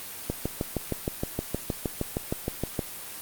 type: click train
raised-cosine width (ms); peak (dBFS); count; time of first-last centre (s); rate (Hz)
2; -13; 17; 0.3-2.792; 6.42
effects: white hiss -39 dBFS RMS until 3.21 s + Opus 32 kbps